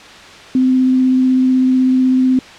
sine tone with vibrato, 257.8 Hz, C4, 26 cents flat, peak -9 dBFS, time 0.55-2.39 s, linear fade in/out 2 ms, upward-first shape triangle, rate 16 Hz, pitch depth 11 cents each way, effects white hiss -36 dBFS RMS until 2.58 s + low-pass 4000 Hz 12 dB/octave

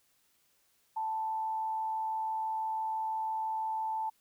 sine tone with frequency modulation, 880 Hz, A5, in tune, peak -31 dBFS, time 0.96-4.1 s, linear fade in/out 10 ms, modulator 106 Hz, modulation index 0.26, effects white hiss -71 dBFS RMS until 4.2 s

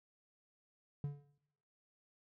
triangle tone with exponential decay, 143.7 Hz, D3, 37 cents flat, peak -32 dBFS, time 1.04-1.38 s, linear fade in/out 2 ms, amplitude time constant 72 ms, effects noise-tail reverb RT60 0.7 s tail -18 dB re dry

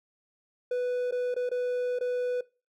triangle tone with dropouts, 494.9 Hz, B4, 4 cents sharp, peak -24 dBFS, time 0.71-2.41 s, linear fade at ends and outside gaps 5 ms, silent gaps 1.111-1.122 / 1.343-1.363 / 1.492-1.514 / 1.989-2.009 s, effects noise-tail reverb RT60 0.3 s tail -21 dB re dry

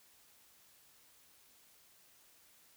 silence, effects white hiss -65 dBFS RMS until 2.76 s

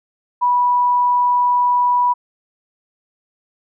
sine tone, 980 Hz, B5, 14 cents flat, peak -12 dBFS, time 0.41-2.14 s, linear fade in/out 20 ms, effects none

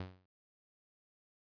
sawtooth tone with exponential decay, 92.5 Hz, F#2, in tune, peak -34 dBFS, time 0-0.26 s, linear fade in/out 5 ms, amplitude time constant 56 ms, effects resampled to 11025 Hz

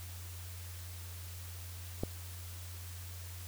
click, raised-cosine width 2 ms, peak -20 dBFS, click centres 2.035 s, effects added 88 Hz sine -44 dBFS peak until 3.47 s + white hiss -51 dBFS RMS until 3.47 s

